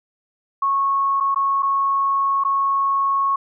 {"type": "tone with dropouts", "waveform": "sine", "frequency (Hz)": 1100, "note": "C#6", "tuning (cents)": -14, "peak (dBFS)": -16, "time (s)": [0.62, 3.36], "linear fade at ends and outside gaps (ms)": 5, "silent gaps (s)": [[1.202, 1.206], [1.346, 1.359], [1.624, 1.629], [2.438, 2.448]], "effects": []}